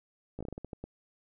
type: slowing click train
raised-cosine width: 2 ms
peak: -26 dBFS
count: 10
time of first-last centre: 0.39-0.84 s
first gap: 16 ms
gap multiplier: 1.27
effects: none